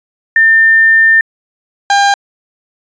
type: tone pair in turn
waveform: sine / 30% pulse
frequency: 1800 / 801.8 Hz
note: A6 / G5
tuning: +39 / +39 cents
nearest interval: octave + major second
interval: 1400 cents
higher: first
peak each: -4 dBFS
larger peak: neither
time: 0.36-1.21 / 1.9-2.14 s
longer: first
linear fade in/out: 2 ms
effects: resampled to 16000 Hz